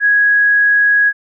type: tone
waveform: sine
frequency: 1661.2 Hz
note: G#6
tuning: in tune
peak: -8 dBFS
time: 0-1.13 s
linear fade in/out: 50 ms
effects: none